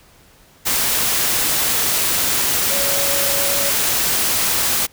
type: tone in noise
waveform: sine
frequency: 561 Hz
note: C#5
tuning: 21 cents sharp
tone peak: -25 dBFS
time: 2.7-3.71 s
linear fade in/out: 20 ms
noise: white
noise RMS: -18 dBFS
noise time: 0.65-4.87 s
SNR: -10 dB
effects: pink hiss -50 dBFS RMS until 4.92 s